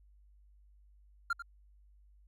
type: tone with echo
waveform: triangle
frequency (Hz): 1389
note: F6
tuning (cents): -10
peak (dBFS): -27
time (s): 1.3-1.33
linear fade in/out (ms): 5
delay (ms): 93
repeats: 1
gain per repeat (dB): -11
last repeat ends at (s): 1.423
effects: added 50 Hz sine -59 dBFS peak until 2.27 s